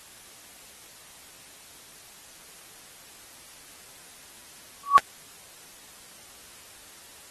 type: tone with exponential growth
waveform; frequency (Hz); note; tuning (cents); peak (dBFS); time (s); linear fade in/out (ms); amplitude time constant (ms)
sine; 1130; C#6; +33; -4; 4.84-4.98; 0; 29
effects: white hiss -49 dBFS RMS until 7.3 s + AAC 32 kbps